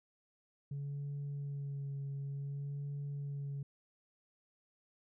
sine tone with vibrato, 140.8 Hz, C#3, 27 cents sharp, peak -36 dBFS, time 0.71-3.63 s, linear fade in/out 5 ms, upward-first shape sine, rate 0.55 Hz, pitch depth 22 cents each way, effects tanh soft clip ceiling -36 dBFS

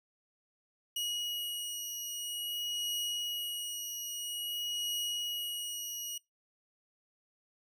sawtooth beating tone pair, 2900 / 2900.5 Hz, F#7 / F#7, -35 / -35 cents, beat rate 0.5 Hz, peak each -39 / -33 dBFS, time 0.96-6.18 s, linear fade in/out 5 ms, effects noise-tail reverb RT60 0.2 s tail -25 dB re dry

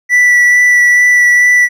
triangle tone with vibrato, 1963 Hz, B6, 11 cents flat, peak -3 dBFS, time 0.09-1.69 s, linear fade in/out 50 ms, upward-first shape sine, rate 2.3 Hz, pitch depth 10 cents each way, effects none

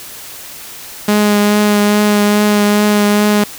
sawtooth tone with vibrato, 207.7 Hz, G#3, in tune, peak -5 dBFS, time 1.08-3.44 s, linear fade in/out 5 ms, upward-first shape triangle, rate 2.4 Hz, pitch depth 17 cents each way, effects white hiss -31 dBFS RMS until 3.58 s

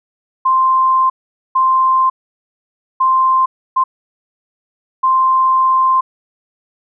sine tone bursts at uneven times, 1046 Hz, C6, 1 cent flat, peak -9 dBFS, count 5, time 0.45-1.1 / 1.55-2.1 / 3-3.46 / 3.76-3.84 / 5.03-6.01 s, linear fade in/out 10 ms, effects none

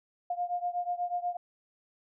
sine beating tone pair, 705 / 713.2 Hz, F5 / F5, +16 / +36 cents, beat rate 8.2 Hz, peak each -32 / -34 dBFS, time 0.3-1.37 s, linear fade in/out 5 ms, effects none

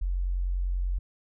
sine tone, 45.13 Hz, F#1, 42 cents flat, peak -25 dBFS, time 0.01-0.99 s, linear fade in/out 10 ms, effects none

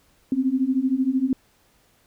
sine beating tone pair, 254.2 / 267.2 Hz, C4 / C4, -50 / +36 cents, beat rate 13 Hz, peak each -23 / -21 dBFS, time 0.32-1.33 s, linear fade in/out 2 ms, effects pink hiss -61 dBFS RMS until 2.06 s

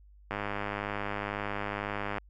click train, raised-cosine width 0.5 ms, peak -18 dBFS, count 192, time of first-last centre 0.31-2.183 s, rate 102 Hz, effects added 50 Hz sine -53 dBFS peak until 2.29 s

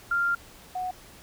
sine tone pair in turn, 1393 / 735.4 Hz, F6 / F#5, -5 / -11 cents, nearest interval major seventh, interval 1106 cents, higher first, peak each -22 / -28 dBFS, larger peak first, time 0.11-0.35 / 0.75-0.91 s, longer first, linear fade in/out 5 ms, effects pink hiss -50 dBFS RMS until 1.22 s

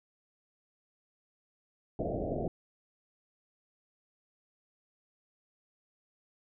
white low-pass noise, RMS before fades -34 dBFS, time 1.99-2.48 s, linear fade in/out 2 ms, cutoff 710 Hz, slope 96 dB/octave, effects none

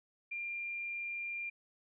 sine tone, 2391 Hz, D7, 30 cents sharp, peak -37 dBFS, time 0.31-1.5 s, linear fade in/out 10 ms, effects none

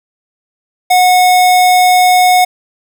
square tone, 730 Hz, F#5, 24 cents flat, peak -6 dBFS, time 0.9-2.45 s, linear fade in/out 10 ms, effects none

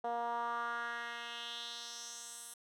10% pulse tone with band-pass filter sweep, 235.9 Hz, A#3, 21 cents sharp, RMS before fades -41 dBFS, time 0.04-2.54 s, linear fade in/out 5 ms, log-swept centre 660 to 10000 Hz, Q 2.7, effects none

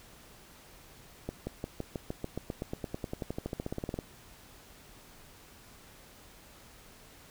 accelerating click train, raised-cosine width 2 ms, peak -21 dBFS, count 28, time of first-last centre 1.29-3.989 s, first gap 180 ms, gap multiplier 0.95, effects pink hiss -55 dBFS RMS until 7.3 s

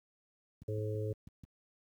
click train, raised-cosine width 5 ms, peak -37 dBFS, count 6, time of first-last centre 0.62-1.437 s, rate 6.12 Hz
harmonic tone, 107.3 Hz, A2, 43 cents flat, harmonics 1 / 3 / 4 / 5, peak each -35 / -46 / -39 / -44 dBFS, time 0.68-1.13 s, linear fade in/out 5 ms
effects high-pass 60 Hz 12 dB/octave + 11-bit

